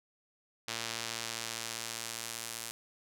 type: tone with band-pass filter sweep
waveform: sawtooth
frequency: 115.1 Hz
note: A#2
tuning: 22 cents flat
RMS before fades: -40 dBFS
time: 0.68-2.71 s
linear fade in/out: 0 ms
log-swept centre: 4800 to 9500 Hz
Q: 0.78
effects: none